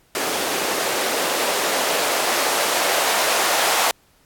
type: noise with band-pass filter sweep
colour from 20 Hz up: blue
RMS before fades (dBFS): -21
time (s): 0.15-3.91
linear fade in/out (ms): 0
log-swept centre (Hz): 390 to 730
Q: 1.3
effects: pink hiss -58 dBFS RMS until 4.25 s + AAC 64 kbps